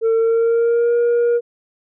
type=tone with pitch glide; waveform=sine; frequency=451.7 to 474.7 Hz; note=A4 to A#4; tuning=+45 to +31 cents; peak=-10 dBFS; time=0.01-1.41 s; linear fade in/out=50 ms; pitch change=+86 cents; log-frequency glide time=0.14-0.95 s; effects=tanh soft clip ceiling -12 dBFS